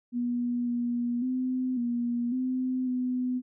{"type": "tone with pitch steps", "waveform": "sine", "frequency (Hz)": [242.3, 240.2, 255.7, 239.1, 256.2, 251.5], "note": ["B3", "B3", "C4", "A#3", "C4", "B3"], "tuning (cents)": [-33, -48, -40, 44, -36, 32], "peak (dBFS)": -26, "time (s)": [0.12, 3.42], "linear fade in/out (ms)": 50, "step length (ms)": 550, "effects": []}